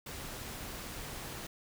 pink noise, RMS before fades -43 dBFS, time 0.06-1.47 s, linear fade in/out 5 ms, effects none

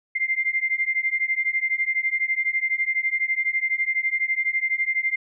sine beating tone pair, 2091 / 2103 Hz, C7 / C7, -2 / +8 cents, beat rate 12 Hz, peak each -24 dBFS, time 0.15-5.16 s, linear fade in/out 10 ms, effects none

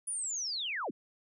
sine linear sweep, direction down, 9956 to 150 Hz, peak -33 dBFS, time 0.07-0.91 s, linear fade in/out 10 ms, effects none

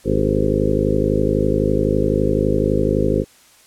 harmonic tone with a mistuned harmonic, 51.91 Hz, G#1, in tune, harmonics 1 / 2 / 3 / 4 / 5 / 6 / 7 / 8 / 9 / 10, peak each -24 / -24 / -24 / -24 / -24 / -24 / -24 / -24 / -24 / -24 dBFS, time 0.04-3.25 s, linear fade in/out 50 ms, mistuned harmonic 7, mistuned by +75 cents, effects white hiss -50 dBFS RMS until 3.66 s + low-pass 11000 Hz 12 dB/octave

